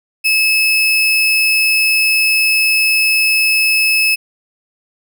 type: tone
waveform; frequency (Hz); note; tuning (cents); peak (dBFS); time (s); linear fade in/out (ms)
35% pulse; 2596; E7; -27; -9; 0.24-4.16; 20
effects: none